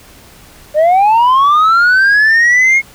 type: linear sweep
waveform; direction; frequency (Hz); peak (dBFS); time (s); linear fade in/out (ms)
sine; up; 587.3 to 2176; -3; 0.74-2.82; 50
effects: tanh soft clip ceiling -5 dBFS + pink hiss -40 dBFS RMS until 2.94 s